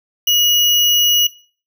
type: tone with sample-and-hold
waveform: sine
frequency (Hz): 2900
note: F#7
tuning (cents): -35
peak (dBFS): -11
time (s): 0.27-1.27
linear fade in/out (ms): 5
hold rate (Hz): 8820
effects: noise-tail reverb RT60 0.4 s tail -19 dB re dry